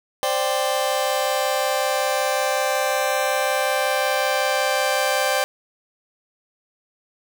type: chord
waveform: sawtooth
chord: C suspended second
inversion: none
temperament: just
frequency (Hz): 523.3 / 588.7 / 784.9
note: C5 / D5 / G5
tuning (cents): 0 / +4 / +2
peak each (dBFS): -20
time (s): 0.23-5.44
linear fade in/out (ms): 0
effects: none

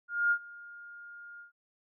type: tone with ADSR envelope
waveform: sine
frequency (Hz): 1415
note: F6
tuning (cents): +22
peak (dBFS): -22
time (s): 0.08-1.52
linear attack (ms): 230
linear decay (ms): 72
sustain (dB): -23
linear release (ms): 120
effects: none

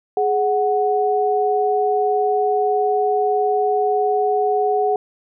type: tone pair together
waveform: sine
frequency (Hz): 418.4 / 740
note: G#4 / F#5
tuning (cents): +13 / 0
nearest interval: minor seventh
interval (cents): 987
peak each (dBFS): -18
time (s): 0.17-4.96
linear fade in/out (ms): 2
effects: none

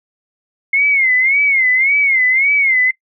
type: tone with vibrato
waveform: sine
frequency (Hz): 2142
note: C7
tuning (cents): +40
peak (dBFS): -10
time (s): 0.73-2.91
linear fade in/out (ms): 5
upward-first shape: sine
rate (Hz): 1.8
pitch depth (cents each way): 120
effects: noise-tail reverb RT60 0.1 s tail -22 dB re dry

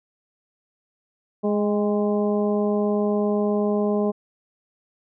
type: harmonic tone with a mistuned harmonic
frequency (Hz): 207.7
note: G#3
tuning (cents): 0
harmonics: 1 / 2 / 3 / 4 / 5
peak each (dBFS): -22 / -23 / -27 / -34 / -36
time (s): 1.43-4.12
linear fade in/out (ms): 20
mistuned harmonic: 4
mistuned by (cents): -36
effects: none

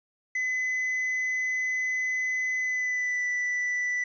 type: tone with pitch glide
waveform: triangle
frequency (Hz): 2020 to 1977.3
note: B6 to B6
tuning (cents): +39 to +2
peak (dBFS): -24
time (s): 0.35-4.04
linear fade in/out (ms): 5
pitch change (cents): -37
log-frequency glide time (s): 2.59-3.27
effects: resampled to 16000 Hz + 10-bit

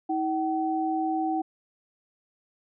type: tone pair together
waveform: sine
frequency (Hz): 320 / 761.1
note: D#4 / F#5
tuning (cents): +49 / +49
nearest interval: octave + minor third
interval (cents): 1500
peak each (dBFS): -27 / -27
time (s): 0.09-1.42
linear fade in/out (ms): 10
effects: none

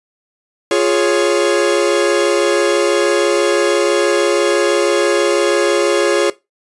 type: chord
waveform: 45% pulse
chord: Db major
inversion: first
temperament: equal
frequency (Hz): 349.2 / 415.3 / 554.4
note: F4 / Ab4 / Db5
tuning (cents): 0 / 0 / 0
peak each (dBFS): -16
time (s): 0.71-6.3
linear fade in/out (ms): 2
effects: noise-tail reverb RT60 0.2 s tail -18 dB re dry + resampled to 24000 Hz

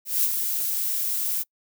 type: noise with ADSR envelope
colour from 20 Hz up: violet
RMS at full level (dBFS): -20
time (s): 0.05-1.44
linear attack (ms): 180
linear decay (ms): 50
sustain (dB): -6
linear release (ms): 30
effects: noise-tail reverb RT60 0.1 s tail -26 dB re dry

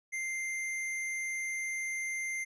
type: tone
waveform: square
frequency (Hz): 2093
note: C7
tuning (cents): 0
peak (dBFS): -34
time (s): 0.12-2.45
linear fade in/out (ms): 20
effects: resampled to 24000 Hz

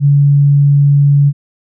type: tone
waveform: sine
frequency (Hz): 142.5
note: C#3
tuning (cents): +48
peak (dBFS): -5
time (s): 0-1.33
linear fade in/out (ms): 50
effects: none

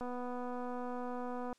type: click train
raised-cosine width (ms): 1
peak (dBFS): -29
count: 376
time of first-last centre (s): 0.01-1.528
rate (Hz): 247
effects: white hiss -70 dBFS RMS until 1.58 s + low-pass 7000 Hz 12 dB/octave

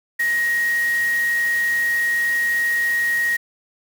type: tone in noise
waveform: sine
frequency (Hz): 1883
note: A#6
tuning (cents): +17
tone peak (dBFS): -17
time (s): 0.19-3.37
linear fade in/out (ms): 10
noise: white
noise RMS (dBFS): -34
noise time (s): 0.19-3.37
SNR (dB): +14
effects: none

